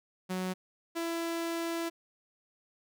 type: tone pair in turn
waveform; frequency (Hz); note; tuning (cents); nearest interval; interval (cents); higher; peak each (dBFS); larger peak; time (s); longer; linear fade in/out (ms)
sawtooth; 185 / 334.2; F#3 / E4; 0 / +24; minor seventh; 1024; second; -28; neither; 0.29-0.54 / 0.95-1.9; second; 20
effects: none